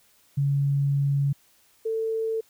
sine tone pair in turn, 140.5 / 446.1 Hz, C#3 / A4, +24 / +24 cents, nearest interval octave + minor sixth, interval 2000 cents, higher second, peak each -20 / -24 dBFS, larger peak first, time 0.37-1.33 / 1.85-2.41 s, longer first, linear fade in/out 10 ms, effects white hiss -61 dBFS RMS until 2.49 s

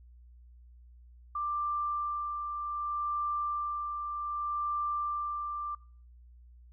sine tone with tremolo, 1182 Hz, D6, 11 cents sharp, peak -29 dBFS, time 1.35-5.75 s, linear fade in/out 5 ms, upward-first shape sine, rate 0.65 Hz, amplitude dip 40%, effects noise-tail reverb RT60 0.5 s tail -23 dB re dry + added 60 Hz sine -52 dBFS peak until 6.72 s

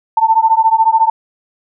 sine beating tone pair, 887 / 901 Hz, A5 / A5, +14 / +41 cents, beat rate 14 Hz, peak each -11 dBFS, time 0.17-1.1 s, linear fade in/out 5 ms, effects none

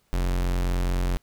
45% pulse tone, 44.67 Hz, F1, 40 cents sharp, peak -22 dBFS, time 0.13-1.17 s, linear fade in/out 0 ms, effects pink hiss -67 dBFS RMS until 1.22 s

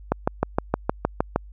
click train, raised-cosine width 1 ms, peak -5 dBFS, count 9, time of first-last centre 0.12-1.36 s, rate 6.45 Hz, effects added 50 Hz sine -40 dBFS peak until 1.52 s

